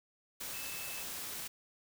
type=tone in noise; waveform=sine; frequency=2619 Hz; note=E7; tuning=12 cents flat; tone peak=-47 dBFS; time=0.53-1.03 s; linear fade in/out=10 ms; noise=white; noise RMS=-42 dBFS; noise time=0.4-1.48 s; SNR=-8 dB; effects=none